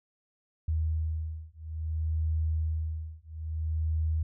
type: beating tone pair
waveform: sine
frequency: 79 / 79.59 Hz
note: D#2 / D#2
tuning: +27 / +40 cents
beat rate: 0.59 Hz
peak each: -31 dBFS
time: 0.68-4.23 s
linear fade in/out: 5 ms
effects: none